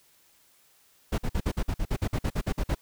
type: noise bursts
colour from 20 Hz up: brown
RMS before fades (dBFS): -26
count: 15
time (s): 1.12-2.75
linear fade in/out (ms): 10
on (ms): 62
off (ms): 50
effects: white hiss -62 dBFS RMS until 2.81 s